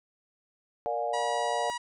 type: chord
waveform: sine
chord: Bb dominant seventh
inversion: none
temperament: equal with one note detuned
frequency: 466.2 / 587.3 / 712.7 / 830.6 Hz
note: Bb4 / D5 / F5 / Ab5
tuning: 0 / 0 / +35 / 0 cents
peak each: -35 / -33 / -31 / -36 dBFS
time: 0.86-1.7 s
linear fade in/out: 0 ms
type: harmonic tone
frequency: 962 Hz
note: B5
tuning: 46 cents flat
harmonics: 1 / 2 / 3 / 4 / 5 / 6 / 7 / 8 / 9 / 10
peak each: -33 / -39 / -43 / -45 / -47 / -49 / -50 / -51 / -52 / -53 dBFS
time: 1.13-1.78 s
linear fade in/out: 10 ms
effects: none